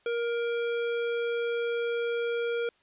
square tone, 470 Hz, A#4, 14 cents sharp, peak -28 dBFS, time 0.06-2.69 s, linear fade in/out 2 ms, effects white hiss -66 dBFS RMS until 2.82 s + resampled to 8000 Hz

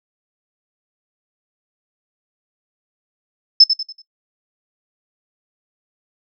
sine tone with echo, 5250 Hz, E8, 8 cents flat, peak -3 dBFS, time 3.6-3.64 s, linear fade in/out 5 ms, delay 95 ms, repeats 4, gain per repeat -9 dB, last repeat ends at 4.02 s, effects noise-tail reverb RT60 0.1 s tail -20 dB re dry

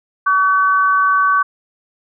sine tone pair together, 1139.7 / 1517 Hz, C#6 / F#6, +48 / +43 cents, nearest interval perfect fourth, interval 495 cents, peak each -12 / -16 dBFS, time 0.26-1.43 s, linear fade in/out 10 ms, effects none

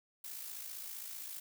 blue noise with amplitude modulation, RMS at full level -43 dBFS, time 0.24-1.4 s, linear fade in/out 5 ms, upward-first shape sine, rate 55.3 Hz, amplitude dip 50%, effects none

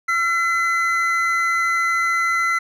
triangle tone pair together, 1356.8 / 2027 Hz, E6 / B6, +50 / +45 cents, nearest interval perfect fifth, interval 695 cents, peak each -18 dBFS, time 0.08-2.59 s, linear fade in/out 10 ms, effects none

